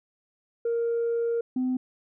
sine tone pair in turn, 466.2 / 255.2 Hz, A#4 / C4, 0 / -43 cents, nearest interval minor seventh, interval 1043 cents, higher first, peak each -22 dBFS, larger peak neither, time 0.65-1.41 / 1.56-1.77 s, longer first, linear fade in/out 5 ms, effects tanh soft clip ceiling -21 dBFS

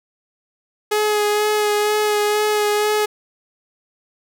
sawtooth tone with vibrato, 420.3 Hz, G#4, 21 cents sharp, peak -12 dBFS, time 0.91-3.06 s, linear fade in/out 10 ms, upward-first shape sine, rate 2.1 Hz, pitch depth 17 cents each way, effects none

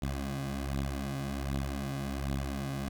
15% pulse beating tone pair, 67.6 / 68.9 Hz, C#2 / C#2, -43 / -10 cents, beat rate 1.3 Hz, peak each -31 / -28 dBFS, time 0.02-2.89 s, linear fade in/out 5 ms, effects none

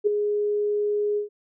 sine tone with ADSR envelope, 415.3 Hz, G#4, in tune, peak -14 dBFS, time 0.04-1.29 s, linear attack 29 ms, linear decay 9 ms, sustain -7 dB, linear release 120 ms, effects none

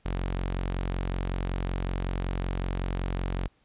sawtooth tone, 45.34 Hz, F#1, 34 cents flat, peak -24 dBFS, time 0.05-3.48 s, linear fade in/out 10 ms, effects pink hiss -67 dBFS RMS until 3.64 s + resampled to 8000 Hz

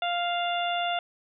harmonic tone, 698.5 Hz, F5, in tune, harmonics 1 / 2 / 3 / 4 / 5, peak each -27 / -34 / -39 / -34 / -35 dBFS, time 0.02-0.99 s, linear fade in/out 2 ms, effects none

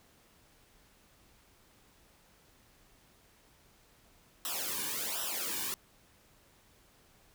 white noise with flanger, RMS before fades -36 dBFS, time 4.45-5.74 s, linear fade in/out 0 ms, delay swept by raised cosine 0.44 to 1.54 ms, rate 1.3 Hz, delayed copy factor -1, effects pink hiss -64 dBFS RMS until 7.34 s

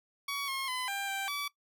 15% pulse tone with pitch steps, 1126 / 1076 / 1013 / 794 / 784 / 1148 Hz, C#6 / C6 / B5 / G5 / G5 / D6, +27 / +48 / +44 / +22 / 0 / -40 cents, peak -27 dBFS, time 0.28-1.48 s, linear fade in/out 5 ms, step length 200 ms, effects noise-tail reverb RT60 0.1 s tail -19 dB re dry

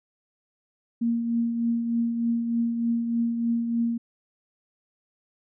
sine tone with tremolo, 233.1 Hz, A#3, in tune, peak -20 dBFS, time 1.01-3.98 s, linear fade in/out 10 ms, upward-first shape triangle, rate 3.3 Hz, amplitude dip 50%, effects none

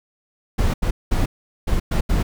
brown noise bursts at uneven times, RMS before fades -18 dBFS, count 6, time 0.58-0.74 / 0.82-0.91 / 1.11-1.26 / 1.67-1.8 / 1.91-2.01 / 2.09-2.23 s, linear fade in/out 10 ms, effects none

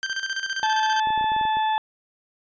sawtooth tone with tremolo, 1568 Hz, G6, in tune, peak -20 dBFS, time 0.03-1 s, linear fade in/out 0 ms, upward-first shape square, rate 15 Hz, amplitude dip 65%
harmonic tone, 870 Hz, A5, 20 cents flat, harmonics 1 / 2 / 3 / 4, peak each -20 / -32 / -40 / -34 dBFS, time 0.63-1.78 s, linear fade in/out 0 ms
clicks, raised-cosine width 2 ms, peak -25 dBFS, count 10, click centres 1.072 / 1.105 / 1.177 / 1.211 / 1.243 / 1.319 / 1.364 / 1.412 / 1.453 / 1.57 s
effects resampled to 16000 Hz

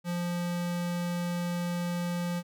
square tone, 174.61 Hz, F3, in tune, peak -30 dBFS, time 0.04-2.43 s, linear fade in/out 50 ms, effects none

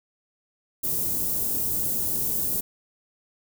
white band-stop noise, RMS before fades -26 dBFS, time 0.83-2.61 s, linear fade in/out 10 ms, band 360 to 12000 Hz, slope 12 dB/octave, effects none

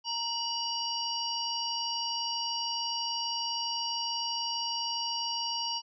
harmonic tone with a mistuned harmonic, 932.3 Hz, A#5, in tune, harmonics 1 / 3 / 5 / 6, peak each -36 / -36 / -35 / -37 dBFS, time 0.04-5.82 s, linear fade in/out 50 ms, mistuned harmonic 3, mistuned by +75 cents, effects none

